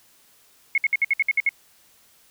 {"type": "tone bursts", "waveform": "sine", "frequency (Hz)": 2178, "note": "C#7", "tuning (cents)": -31, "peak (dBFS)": -16, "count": 9, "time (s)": [0.75, 1.491], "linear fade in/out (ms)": 2, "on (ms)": 29, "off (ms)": 60, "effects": ["white hiss -57 dBFS RMS until 2.3 s"]}